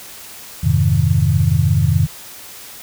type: chord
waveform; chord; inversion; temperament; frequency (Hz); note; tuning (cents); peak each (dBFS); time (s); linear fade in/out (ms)
sine; F minor seventh; none; equal; 87.31 / 103.83 / 130.81 / 155.56; F2 / Ab2 / C3 / Eb3; 0 / 0 / 0 / 0; -17; 0.63-2.07; 10
effects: white hiss -36 dBFS RMS until 2.82 s